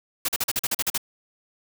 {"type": "noise bursts", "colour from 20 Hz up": "white", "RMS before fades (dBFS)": -24, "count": 10, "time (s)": [0.25, 0.978], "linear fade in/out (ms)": 5, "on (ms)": 35, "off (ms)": 42, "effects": []}